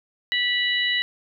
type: harmonic tone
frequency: 980 Hz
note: B5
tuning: 14 cents flat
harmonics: 2 / 3 / 4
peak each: -23 / -25 / -26 dBFS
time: 0.32-1.02 s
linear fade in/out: 0 ms
effects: none